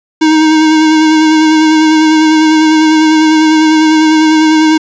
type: tone with vibrato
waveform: square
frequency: 313.2 Hz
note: D#4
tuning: 11 cents sharp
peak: -5 dBFS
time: 0.21-4.78 s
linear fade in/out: 10 ms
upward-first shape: sine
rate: 10 Hz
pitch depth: 22 cents each way
effects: resampled to 16000 Hz + 7-bit